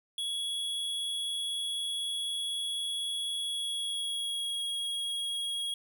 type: tone with pitch glide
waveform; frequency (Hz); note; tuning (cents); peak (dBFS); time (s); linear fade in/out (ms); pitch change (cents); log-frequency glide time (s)
square; 3354 to 3304; G#7 to G#7; +16 to -10; -32; 0.18-5.74; 2; -26; 3.42-4.6
effects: none